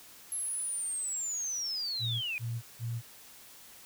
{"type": "linear sweep", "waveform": "sine", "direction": "down", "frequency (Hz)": [11175, 2396], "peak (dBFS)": -32, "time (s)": [0.32, 2.38], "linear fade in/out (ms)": 0}
{"type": "tone bursts", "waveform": "sine", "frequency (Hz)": 116.54, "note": "A#2", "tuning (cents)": 0, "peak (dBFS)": -32, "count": 3, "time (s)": [1.99, 3.02], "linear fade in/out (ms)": 50, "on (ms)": 230, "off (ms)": 170}
{"effects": ["white hiss -53 dBFS RMS until 3.85 s"]}